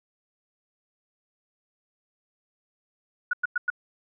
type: tone bursts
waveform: sine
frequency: 1460 Hz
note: F#6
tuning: 24 cents flat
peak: -21 dBFS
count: 4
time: 3.31-3.702 s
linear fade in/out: 5 ms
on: 23 ms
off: 100 ms
effects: none